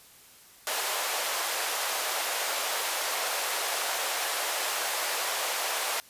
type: high-pass noise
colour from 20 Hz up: pink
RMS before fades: -30 dBFS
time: 0.67-6 s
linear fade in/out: 0 ms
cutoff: 550 Hz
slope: 24 dB/octave
effects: white hiss -54 dBFS RMS until 6.09 s + resampled to 32000 Hz